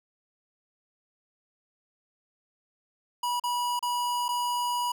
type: tone with dropouts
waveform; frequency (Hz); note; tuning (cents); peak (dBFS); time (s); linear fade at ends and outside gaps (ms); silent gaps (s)
square; 972; B5; -28; -27; 3.23-4.92; 5; 3.398-3.437 / 3.793-3.826 / 4.283-4.288
effects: none